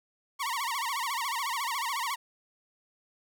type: tone with vibrato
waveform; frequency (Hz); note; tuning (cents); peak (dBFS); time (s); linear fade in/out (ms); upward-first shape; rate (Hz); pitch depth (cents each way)
sawtooth; 1019; C6; -46; -26; 0.39-2.16; 20; sine; 14; 200
effects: none